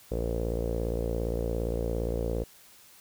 sawtooth tone with low-pass filter, 57.4 Hz, A#1, 26 cents flat, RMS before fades -30 dBFS, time 0.11-2.44 s, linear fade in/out 10 ms, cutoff 490 Hz, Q 5.9, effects white hiss -55 dBFS RMS until 3 s

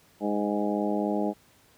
harmonic tone with a mistuned harmonic, 103.5 Hz, G#2, 5 cents flat, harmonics 2 / 3 / 4 / 5 / 6 / 7 / 8, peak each -29 / -30 / -33 / -35 / -33 / -38 / -35 dBFS, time 0.2-1.34 s, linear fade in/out 50 ms, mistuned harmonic 7, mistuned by +30 cents, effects pink hiss -60 dBFS RMS until 1.77 s + high-pass 60 Hz 12 dB/octave

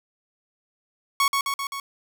sawtooth tone with echo, 1108.7 Hz, C#6, in tune, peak -14 dBFS, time 1.2-1.28 s, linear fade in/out 2 ms, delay 130 ms, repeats 4, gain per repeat -3 dB, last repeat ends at 1.8 s, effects none

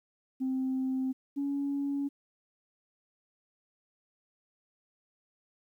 sine tone pair in turn, 261.6 / 281 Hz, C4 / C#4, 0 / +24 cents, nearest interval minor second, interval 124 cents, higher second, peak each -27 / -28 dBFS, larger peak first, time 0.4-1.13 / 1.36-2.09 s, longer neither, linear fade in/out 20 ms, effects tanh soft clip ceiling -25 dBFS + 11-bit

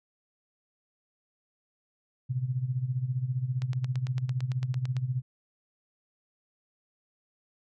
sine tone with tremolo, 127.4 Hz, C3, 46 cents flat, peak -24 dBFS, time 2.29-5.22 s, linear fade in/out 20 ms, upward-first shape sine, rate 15 Hz, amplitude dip 75%
click train, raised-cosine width 0.2 ms, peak -24 dBFS, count 13, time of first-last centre 3.62-4.967 s, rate 8.91 Hz
effects none

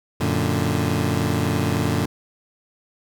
20% pulse chord, Gb augmented, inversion none, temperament equal with one note detuned, 92.5 / 116.07 / 146.83 Hz, Gb2 / Bb2 / D3, 0 / -7 / 0 cents, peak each -19 dBFS, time 0.2-2.06 s, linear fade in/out 10 ms, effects none

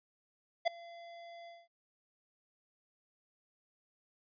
square tone with ADSR envelope, 683 Hz, F5, 39 cents flat, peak -25 dBFS, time 0.65-1.68 s, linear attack 24 ms, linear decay 6 ms, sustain -24 dB, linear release 210 ms, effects resampled to 11025 Hz

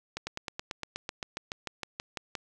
slowing click train, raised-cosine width 0.2 ms, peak -17 dBFS, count 17, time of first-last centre 0.17-2.352 s, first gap 100 ms, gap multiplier 1.04, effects none

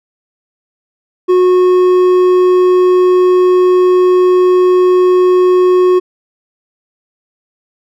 triangle tone with hard clipping, 364.8 Hz, F#4, 24 cents flat, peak -7 dBFS, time 1.28-6 s, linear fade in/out 20 ms, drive 9 dB, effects none

